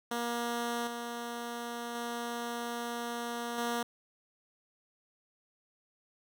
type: tone with level steps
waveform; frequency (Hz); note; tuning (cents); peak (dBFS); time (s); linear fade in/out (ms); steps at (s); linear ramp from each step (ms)
10% pulse; 236.8; A#3; +27; -24 / -29 / -27 / -23; 0.11-3.83; 5; 0.87 / 1.95 / 3.58; 2
effects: none